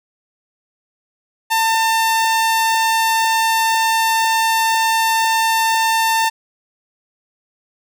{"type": "tone", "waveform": "sawtooth", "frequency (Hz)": 898, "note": "A5", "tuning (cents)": 35, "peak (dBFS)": -10, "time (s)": [1.5, 6.3], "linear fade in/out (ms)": 20, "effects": []}